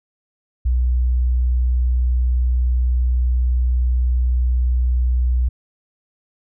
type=tone; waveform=sine; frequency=61.74 Hz; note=B1; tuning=in tune; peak=-14 dBFS; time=0.65-5.49 s; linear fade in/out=10 ms; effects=none